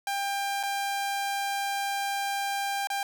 sawtooth tone with dropouts, 796 Hz, G5, 26 cents sharp, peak -24 dBFS, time 0.07-3.03 s, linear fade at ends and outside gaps 2 ms, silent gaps 0.63-0.634 / 2.872-2.901 s, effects none

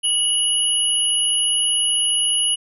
sine tone pair together, 2931 / 10455 Hz, F#7 / E9, -17 / -15 cents, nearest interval octave + minor seventh, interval 2202 cents, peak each -19 dBFS, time 0.03-2.56 s, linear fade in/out 20 ms, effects none

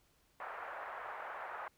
pink band-pass noise, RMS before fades -45 dBFS, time 0.4-1.68 s, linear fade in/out 2 ms, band 650 to 1700 Hz, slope 24 dB/octave, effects pink hiss -72 dBFS RMS until 1.77 s

